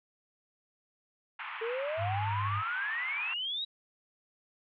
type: band-pass noise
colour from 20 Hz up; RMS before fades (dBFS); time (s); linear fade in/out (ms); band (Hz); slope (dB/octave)
pink; -41; 1.39-3.34; 5; 900 to 2900; 48
type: exponential sweep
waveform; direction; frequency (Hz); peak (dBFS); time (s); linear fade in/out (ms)
sine; up; 440 to 3897; -32; 1.61-3.65; 10
type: tone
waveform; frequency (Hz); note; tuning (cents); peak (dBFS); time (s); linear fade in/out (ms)
sine; 102; G#2; -31; -32; 1.97-2.63; 50
effects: none